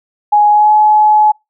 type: tone with pitch glide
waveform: sine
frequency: 834 to 850.5 Hz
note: G#5 to G#5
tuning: +7 to +41 cents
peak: -5 dBFS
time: 0.32-1.32 s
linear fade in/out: 10 ms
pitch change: +34 cents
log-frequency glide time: 0.5-0.72 s
effects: noise-tail reverb RT60 0.2 s tail -26 dB re dry